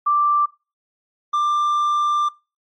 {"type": "tone pair in turn", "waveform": ["sine", "triangle"], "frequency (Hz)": [1176, 1186.2], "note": ["D6", "D6"], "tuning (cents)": [2, 17], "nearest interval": "unison", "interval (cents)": 15, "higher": "second", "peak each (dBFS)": -14, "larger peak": "neither", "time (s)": [[0.06, 0.46], [1.33, 2.29]], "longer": "second", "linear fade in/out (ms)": 10, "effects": ["noise-tail reverb RT60 0.3 s tail -23 dB re dry", "MP3 32 kbps"]}